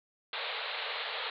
white band-pass noise, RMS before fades -37 dBFS, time 0.33-1.3 s, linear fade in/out 2 ms, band 430 to 4200 Hz, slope 96 dB/octave, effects none

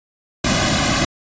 pink noise with comb filter, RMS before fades -17 dBFS, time 0.44-1.05 s, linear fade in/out 5 ms, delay 2.2 ms, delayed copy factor -1, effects resampled to 16000 Hz

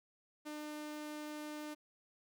sawtooth tone, 301 Hz, D4, 43 cents sharp, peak -39 dBFS, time 0.45-1.75 s, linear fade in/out 20 ms, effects none

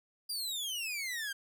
sawtooth exponential sweep, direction down, 4878 to 1568 Hz, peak -32 dBFS, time 0.29-1.33 s, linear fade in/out 10 ms, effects none

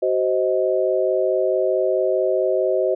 sine chord, C diminished, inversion second, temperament just, 376.7 / 523.3 / 627.9 Hz, Gb4 / C5 / Eb5, +31 / 0 / +16 cents, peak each -21 dBFS, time 0.02-2.95 s, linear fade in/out 10 ms, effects none

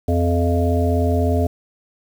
harmonic tone with a mistuned harmonic, 86 Hz, F2, 26 cents flat, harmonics 1 / 3 / 5 / 7 / 8, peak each -17 / -22 / -24 / -25 / -26 dBFS, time 0.08-1.47 s, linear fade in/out 5 ms, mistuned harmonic 7, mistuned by +27 cents, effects 7-bit

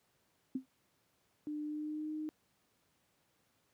sine tone with exponential decay, 261.6 Hz, C4, in tune, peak -30 dBFS, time 0.55-0.66 s, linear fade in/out 5 ms, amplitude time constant 22 ms
sine tone with pitch glide, 299.8 to 308.1 Hz, D4 to D#4, +36 to -17 cents, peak -37 dBFS, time 1.47-2.29 s, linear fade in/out 0 ms, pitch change +47 cents, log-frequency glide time 1.64-2.12 s
effects pink hiss -75 dBFS RMS until 3.73 s + high-pass 100 Hz 12 dB/octave

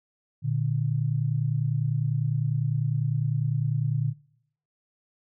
sine tone pair together, 117.8 / 147.78 Hz, A#2 / D3, +19 / +11 cents, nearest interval major third, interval 392 cents, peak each -26 dBFS, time 0.42-4.14 s, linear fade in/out 50 ms, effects noise-tail reverb RT60 0.7 s tail -22 dB re dry

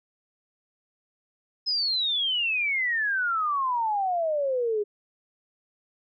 sine exponential sweep, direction down, 5150 to 405.6 Hz, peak -23 dBFS, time 1.66-4.84 s, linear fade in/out 20 ms, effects none

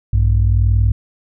sine tone pair together, 59.75 / 100.7 Hz, A#1 / G2, +43 / +47 cents, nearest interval major sixth, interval 904 cents, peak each -12 dBFS, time 0.13-0.92 s, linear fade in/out 5 ms, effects tanh soft clip ceiling -5 dBFS

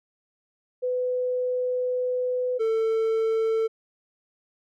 sine / triangle tone pair in turn, 501 / 446.3 Hz, B4 / A4, +25 / +25 cents, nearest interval major second, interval 200 cents, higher first, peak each -23 / -19 dBFS, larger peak second, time 0.82-2.59 / 2.59-3.68 s, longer first, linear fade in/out 20 ms, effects none

